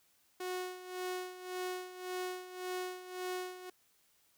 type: tone with tremolo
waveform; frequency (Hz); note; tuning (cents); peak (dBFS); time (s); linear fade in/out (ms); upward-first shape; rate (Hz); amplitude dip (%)
sawtooth; 365.9; F#4; -19; -32; 0.4-3.7; 5; sine; 1.8; 75
effects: white hiss -71 dBFS RMS until 4.37 s